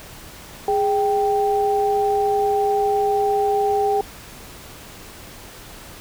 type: tone pair together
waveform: sine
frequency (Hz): 413.9 / 784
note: G#4 / G5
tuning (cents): -6 / 0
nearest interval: major seventh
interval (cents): 1106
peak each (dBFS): -19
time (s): 0.68-4.01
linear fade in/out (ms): 2
effects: pink hiss -40 dBFS RMS until 6 s